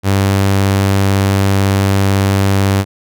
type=tone; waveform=sawtooth; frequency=98 Hz; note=G2; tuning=in tune; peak=-6 dBFS; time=0.03-2.85 s; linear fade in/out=50 ms; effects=none